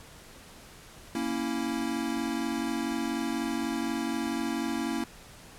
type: chord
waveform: square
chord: A# diminished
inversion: none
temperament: equal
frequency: 233.1 / 277.2 / 329.6 Hz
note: A#3 / C#4 / E4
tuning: 0 / 0 / 0 cents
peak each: -34 dBFS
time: 1.15-5.04 s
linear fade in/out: 2 ms
effects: pink hiss -50 dBFS RMS until 5.58 s + low-pass 12000 Hz 12 dB/octave